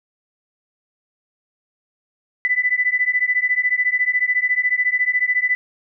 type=beating tone pair; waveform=sine; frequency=1987 / 2001 Hz; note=B6 / B6; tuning=+10 / +22 cents; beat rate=14 Hz; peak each=-19 dBFS; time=2.45-5.55 s; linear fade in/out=0 ms; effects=none